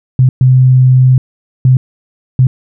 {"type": "tone bursts at uneven times", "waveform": "sine", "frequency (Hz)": 128.7, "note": "C3", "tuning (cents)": -28, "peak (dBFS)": -3, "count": 4, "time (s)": [[0.19, 0.29], [0.41, 1.18], [1.65, 1.77], [2.39, 2.47]], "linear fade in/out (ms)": 2, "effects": []}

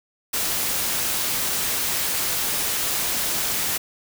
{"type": "noise", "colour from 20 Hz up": "white", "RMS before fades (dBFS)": -24, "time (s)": [0.33, 3.78], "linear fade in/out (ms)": 10, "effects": []}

